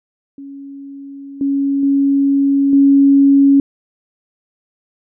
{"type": "tone with level steps", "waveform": "sine", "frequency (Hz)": 277.6, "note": "C#4", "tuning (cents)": 3, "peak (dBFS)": [-29, -13, -10, -6], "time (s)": [0.38, 3.6], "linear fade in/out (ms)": 2, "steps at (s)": [1.41, 1.83, 2.73], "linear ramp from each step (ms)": 2, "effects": []}